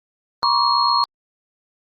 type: tone cluster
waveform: sine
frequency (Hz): 956 / 1084 / 1152 / 4281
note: A#5 / C#6 / D6 / C8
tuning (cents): +43 / -39 / -34 / +39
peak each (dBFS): -20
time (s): 0.43-1.04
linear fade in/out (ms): 0
effects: Opus 24 kbps